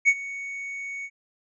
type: tone with ADSR envelope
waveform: triangle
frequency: 2226 Hz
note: C#7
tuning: 7 cents sharp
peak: -11 dBFS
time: 0.05-1.1 s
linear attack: 33 ms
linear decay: 53 ms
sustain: -19 dB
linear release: 55 ms
effects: resampled to 22050 Hz